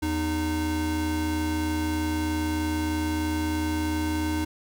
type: tone pair together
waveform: square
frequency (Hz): 81.39 / 307.3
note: E2 / D#4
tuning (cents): -21 / -21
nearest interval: octave + major seventh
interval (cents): 2300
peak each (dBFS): -30 / -27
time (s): 0.02-4.45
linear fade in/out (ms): 10
effects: none